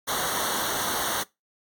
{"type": "noise with comb filter", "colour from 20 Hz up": "pink", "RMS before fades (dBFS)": -27, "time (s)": [0.07, 1.24], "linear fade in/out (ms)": 20, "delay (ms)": 0.4, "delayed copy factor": -0.95, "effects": ["noise-tail reverb RT60 0.2 s tail -21 dB re dry", "MP3 96 kbps"]}